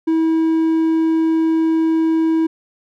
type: tone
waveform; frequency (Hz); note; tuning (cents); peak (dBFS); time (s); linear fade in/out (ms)
triangle; 323.1; E4; -35; -11; 0.07-2.47; 10
effects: none